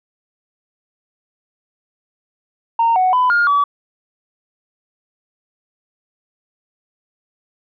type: tone with pitch steps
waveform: sine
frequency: 921 / 742 / 1002 / 1416 / 1144 Hz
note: A#5 / F#5 / B5 / F6 / D6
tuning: -21 / +5 / +25 / +23 / -46 cents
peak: -10 dBFS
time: 2.79-3.64 s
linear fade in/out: 5 ms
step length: 170 ms
effects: tanh soft clip ceiling -8 dBFS